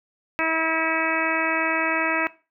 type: harmonic tone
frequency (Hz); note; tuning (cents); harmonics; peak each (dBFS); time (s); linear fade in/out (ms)
322.8; E4; -36; 1 / 2 / 3 / 4 / 5 / 6 / 7 / 8; -29 / -29 / -29 / -29 / -29 / -29 / -29 / -29; 0.39-2.27; 0
effects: noise-tail reverb RT60 0.3 s tail -18 dB re dry